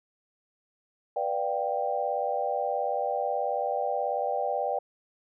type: chord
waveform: sine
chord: G dominant seventh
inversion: first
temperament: just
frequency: 490 / 588 / 705.6 / 784 Hz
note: B4 / D5 / F5 / G5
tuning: -14 / +2 / +18 / 0 cents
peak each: -33 / -31 / -33 / -30 dBFS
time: 1.16-4.79 s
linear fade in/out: 5 ms
effects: none